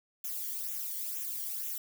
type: noise with flanger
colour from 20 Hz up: violet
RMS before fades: -37 dBFS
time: 0.24-1.78 s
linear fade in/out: 2 ms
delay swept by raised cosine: 0.21 to 0.8 ms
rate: 2.1 Hz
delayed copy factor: -0.7
effects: none